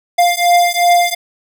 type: beating tone pair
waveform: square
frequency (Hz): 699 / 701.7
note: F5 / F5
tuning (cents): +1 / +8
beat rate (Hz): 2.7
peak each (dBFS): -13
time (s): 0.18-1.15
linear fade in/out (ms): 10
effects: none